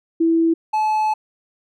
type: tone pair in turn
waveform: sine / triangle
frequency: 329.4 / 861.8 Hz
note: E4 / A5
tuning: -1 / -36 cents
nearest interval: octave + perfect fourth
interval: 1665 cents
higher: second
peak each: -13 / -14 dBFS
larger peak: first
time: 0.2-0.54 / 0.73-1.14 s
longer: second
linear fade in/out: 10 ms
effects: none